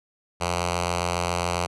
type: tone with notch filter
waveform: 5% pulse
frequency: 87.31 Hz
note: F2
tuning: in tune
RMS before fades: -26 dBFS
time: 0.4-1.67 s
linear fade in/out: 20 ms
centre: 280 Hz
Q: 0.8
effects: resampled to 24000 Hz